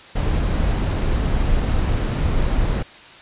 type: noise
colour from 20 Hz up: brown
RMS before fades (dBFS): -19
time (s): 0.15-2.83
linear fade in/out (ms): 10
effects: white hiss -42 dBFS RMS until 3.21 s + resampled to 8000 Hz